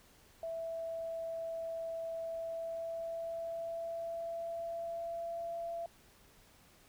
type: tone with pitch glide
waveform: sine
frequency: 659.3 to 676.7 Hz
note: E5 to E5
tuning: 0 to +45 cents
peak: -37 dBFS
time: 0.43-5.86 s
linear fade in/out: 2 ms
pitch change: +45 cents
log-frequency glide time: 2.22-5.52 s
effects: pink hiss -63 dBFS RMS until 6.88 s